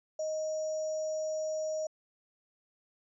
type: tone with sample-and-hold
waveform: sine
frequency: 624 Hz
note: D#5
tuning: 5 cents sharp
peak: -31 dBFS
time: 0.19-1.87 s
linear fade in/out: 5 ms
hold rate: 6300 Hz
effects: resampled to 24000 Hz